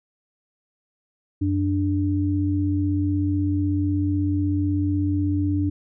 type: tone pair together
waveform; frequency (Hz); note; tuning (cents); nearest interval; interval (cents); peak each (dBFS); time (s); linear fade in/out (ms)
sine; 92.51 / 293.7; F#2 / D4; 0 / 0; octave + minor sixth; 2000; -22; 1.41-5.7; 10
effects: none